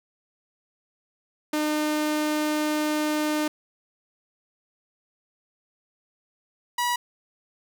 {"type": "tone pair in turn", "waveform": "sawtooth", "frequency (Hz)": [303.4, 969.9], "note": ["D#4", "B5"], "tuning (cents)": [-44, -32], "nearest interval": "octave + minor sixth", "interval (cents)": 2012, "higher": "second", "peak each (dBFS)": -19, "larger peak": "neither", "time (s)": [[1.53, 3.48], [6.78, 6.96]], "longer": "first", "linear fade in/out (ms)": 5, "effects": []}